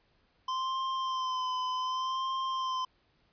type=tone with vibrato; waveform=square; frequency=1035 Hz; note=C6; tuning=19 cents flat; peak=-31 dBFS; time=0.48-2.85 s; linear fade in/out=5 ms; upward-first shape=sine; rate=0.66 Hz; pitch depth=32 cents each way; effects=pink hiss -70 dBFS RMS until 3.32 s + resampled to 11025 Hz